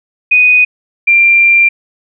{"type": "tone pair in turn", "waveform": "sine", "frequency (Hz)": [2488, 2375], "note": ["D#7", "D7"], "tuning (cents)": [-1, 19], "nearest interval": "minor second", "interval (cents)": 80, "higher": "first", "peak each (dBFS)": -4, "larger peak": "neither", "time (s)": [[0.31, 0.65], [1.07, 1.69]], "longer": "second", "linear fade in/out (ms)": 10, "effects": []}